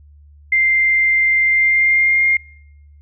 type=tone with pitch glide; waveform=sine; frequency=2093 to 2122 Hz; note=C7 to C7; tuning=0 to +24 cents; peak=-11 dBFS; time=0.52-2.37 s; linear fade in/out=5 ms; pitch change=+24 cents; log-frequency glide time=1.46-2.26 s; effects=noise-tail reverb RT60 0.9 s tail -26 dB re dry + added 73 Hz sine -42 dBFS peak until 3.01 s